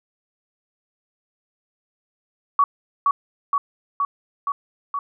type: tone with echo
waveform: sine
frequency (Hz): 1129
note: C#6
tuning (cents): +31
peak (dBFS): -12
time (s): 2.59-2.64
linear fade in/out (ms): 2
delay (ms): 470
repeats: 5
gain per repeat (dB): -2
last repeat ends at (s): 4.99
effects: none